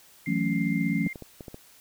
sine tone, 2102 Hz, C7, 7 cents sharp, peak -34 dBFS, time 0.26-1.13 s, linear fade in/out 2 ms
sine chord, F# minor seventh, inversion third, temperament equal, 164.81 / 185 / 220 / 277.2 Hz, E3 / F#3 / A3 / C#4, 0 / 0 / 0 / 0 cents, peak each -29 dBFS, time 0.27-1.08 s, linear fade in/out 10 ms
clicks, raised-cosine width 2 ms, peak -26 dBFS, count 6, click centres 1.065 / 1.158 / 1.223 / 1.408 / 1.482 / 1.544 s
effects white hiss -55 dBFS RMS until 1.8 s

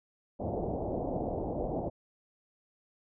white low-pass noise, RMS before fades -34 dBFS, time 0.39-1.9 s, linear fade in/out 20 ms, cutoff 740 Hz, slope 48 dB/octave, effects none

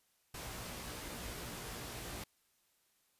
pink noise with comb filter, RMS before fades -45 dBFS, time 0.34-2.24 s, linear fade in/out 5 ms, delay 17 ms, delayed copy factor +0.65, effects white hiss -75 dBFS RMS until 3.19 s + resampled to 32000 Hz

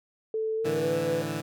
sine tone with pitch glide, 440 to 499.6 Hz, A4 to B4, 0 to +20 cents, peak -26 dBFS, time 0.34-1.22 s, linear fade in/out 2 ms, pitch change +220 cents, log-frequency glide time 0.57-0.92 s
15% pulse chord, A suspended fourth, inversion none, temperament equal, 110 / 146.83 / 164.81 Hz, A2 / D3 / E3, 0 / 0 / 0 cents, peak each -31 / -27 / -27 dBFS, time 0.64-1.42 s, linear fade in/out 20 ms
effects none

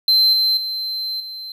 triangle tone with level steps, 4100 Hz, C8, 36 cents flat, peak -10 / -13 / -21 / -28 dBFS, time 0.08-1.52 s, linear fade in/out 2 ms, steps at 0.33 / 0.57 / 1.2 s, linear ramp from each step 2 ms, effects none

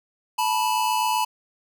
square tone pair together, 872 / 979.8 Hz, A5 / B5, -16 / -14 cents, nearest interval major second, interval 202 cents, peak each -24 dBFS, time 0.38-1.25 s, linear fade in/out 10 ms, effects none

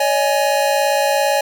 square chord, C# suspended second, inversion none, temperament equal with one note detuned, 564.7 / 622.3 / 830.6 Hz, C#5 / D#5 / G#5, +32 / 0 / 0 cents, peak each -18 / -22 / -19 dBFS, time 0-1.41 s, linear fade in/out 5 ms, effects none

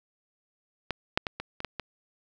clicks, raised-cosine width 0.3 ms, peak -13 / -6 / -14 / -18 / -20 / -15 / -17 dBFS, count 7, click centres 0.907 / 1.175 / 1.268 / 1.4 / 1.604 / 1.647 / 1.797 s, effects none

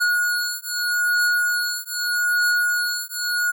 square beating tone pair, 1447 / 1447.81 Hz, F#6 / F#6, -39 / -38 cents, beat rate 0.81 Hz, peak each -23 dBFS, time 0-3.52 s, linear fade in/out 20 ms, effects none

